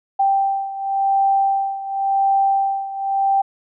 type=beating tone pair; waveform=sine; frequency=784 / 784.92 Hz; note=G5 / G5; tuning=0 / +2 cents; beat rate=0.92 Hz; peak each=-17 / -21 dBFS; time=0.19-3.42 s; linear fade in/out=10 ms; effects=none